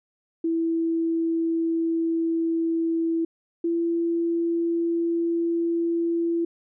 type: tone pair in turn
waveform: sine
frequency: 329.6 / 336.9 Hz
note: E4 / E4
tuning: 0 / +38 cents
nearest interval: unison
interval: 38 cents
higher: second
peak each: -21 dBFS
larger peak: neither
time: 0.44-3.25 / 3.64-6.45 s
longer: neither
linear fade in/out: 5 ms
effects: none